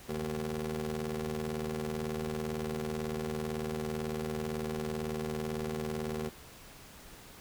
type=ring-modulated tone; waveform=25% pulse; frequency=78 Hz; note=D#2; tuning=5 cents sharp; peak=-27 dBFS; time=0.08-6.3 s; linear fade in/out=20 ms; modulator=302 Hz; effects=pink hiss -52 dBFS RMS until 7.4 s